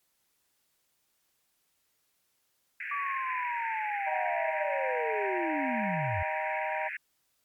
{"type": "band-pass noise", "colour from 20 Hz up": "pink", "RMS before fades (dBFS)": -37, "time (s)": [2.8, 6.97], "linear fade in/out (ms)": 5, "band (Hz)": [1600, 2500], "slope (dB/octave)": 96}
{"type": "linear sweep", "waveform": "sine", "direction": "down", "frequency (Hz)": [1156, 79.1], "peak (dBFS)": -31, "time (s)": [2.91, 6.23], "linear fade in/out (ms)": 5}
{"type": "chord", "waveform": "sine", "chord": "Eb major", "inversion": "none", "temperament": "equal with one note detuned", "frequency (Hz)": [622.3, 784, 947.5], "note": ["Eb5", "G5", "Bb5"], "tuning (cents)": [0, 0, 28], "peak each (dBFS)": -35, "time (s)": [4.06, 6.89], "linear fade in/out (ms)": 20}
{"effects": ["white hiss -74 dBFS RMS until 7.44 s", "MP3 96 kbps"]}